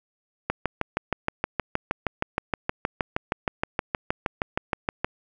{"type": "click train", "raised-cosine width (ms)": 0.5, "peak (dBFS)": -8, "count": 30, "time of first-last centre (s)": [0.5, 5.045], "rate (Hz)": 6.38, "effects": []}